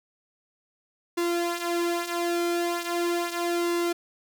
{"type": "tone with flanger", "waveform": "sawtooth", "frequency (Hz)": 344.8, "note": "F4", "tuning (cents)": -22, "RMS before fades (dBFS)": -27, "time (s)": [1.17, 3.93], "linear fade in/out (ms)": 10, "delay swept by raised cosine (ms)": [1.6, 6.9], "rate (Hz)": 0.39, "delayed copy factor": -0.65, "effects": []}